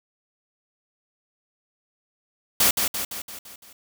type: noise with echo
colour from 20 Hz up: white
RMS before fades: -18 dBFS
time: 2.6-2.71 s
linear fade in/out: 5 ms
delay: 170 ms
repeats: 6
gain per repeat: -5 dB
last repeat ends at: 3.73 s
effects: none